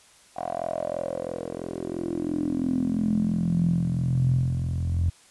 10% pulse tone with band-pass filter sweep, 42.99 Hz, F1, 27 cents flat, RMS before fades -26 dBFS, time 0.36-5.1 s, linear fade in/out 10 ms, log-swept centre 760 to 88 Hz, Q 7.4, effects white hiss -55 dBFS RMS until 5.3 s + resampled to 24000 Hz

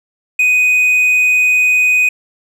triangle tone, 2495 Hz, D#7, 4 cents sharp, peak -7 dBFS, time 0.39-2.09 s, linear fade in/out 5 ms, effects none

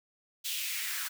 white noise with high-pass filter sweep, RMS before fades -35 dBFS, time 0.44-1.09 s, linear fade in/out 20 ms, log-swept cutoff 3300 to 1400 Hz, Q 2.5, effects none

